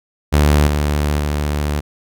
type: tone with level steps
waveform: sawtooth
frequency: 73.8 Hz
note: D2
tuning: 9 cents sharp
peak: -6 / -11 / -13 dBFS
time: 0.32-1.81 s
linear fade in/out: 20 ms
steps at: 0.67 / 1.19 s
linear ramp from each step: 5 ms
effects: none